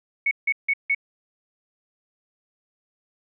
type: tone bursts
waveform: sine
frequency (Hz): 2217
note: C#7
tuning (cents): 0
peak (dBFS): -18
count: 4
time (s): 0.26-0.948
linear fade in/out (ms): 5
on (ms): 52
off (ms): 160
effects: none